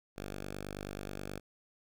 5% pulse tone, 49.34 Hz, G1, 12 cents sharp, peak -29 dBFS, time 0.16-1.4 s, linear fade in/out 20 ms, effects none

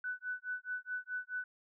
sine tone with tremolo, 1494 Hz, F#6, 16 cents sharp, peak -34 dBFS, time 0.04-1.44 s, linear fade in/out 2 ms, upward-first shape sine, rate 4.7 Hz, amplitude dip 100%, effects none

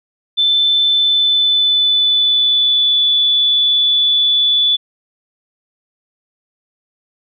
sine tone with pitch glide, 3528 to 3461 Hz, A7 to A7, +4 to -29 cents, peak -10 dBFS, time 0.37-4.77 s, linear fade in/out 20 ms, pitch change -33 cents, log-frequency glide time 0.85-3.03 s, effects none

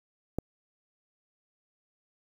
click, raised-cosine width 2 ms, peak -16 dBFS, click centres 0.386 s, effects 8-bit

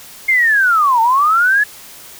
sine linear two-way sweep, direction down then up, 2147 to 882 to 1722 Hz, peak -9 dBFS, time 0.28-1.64 s, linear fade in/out 10 ms, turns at 1.01 s, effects white hiss -37 dBFS RMS until 2.19 s

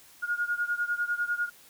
sine beating tone pair, 1426 / 1436 Hz, F6 / F6, +36 / +48 cents, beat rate 10 Hz, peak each -29 / -31 dBFS, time 0.22-1.5 s, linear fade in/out 20 ms, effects white hiss -55 dBFS RMS until 1.69 s

